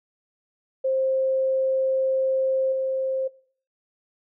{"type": "tone with level steps", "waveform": "sine", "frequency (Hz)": 528, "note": "C5", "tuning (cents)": 16, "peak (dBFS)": [-20, -23], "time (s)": [0.84, 3.28], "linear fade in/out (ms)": 10, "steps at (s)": 2.72, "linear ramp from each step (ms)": 5, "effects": ["noise-tail reverb RT60 0.5 s tail -20 dB re dry"]}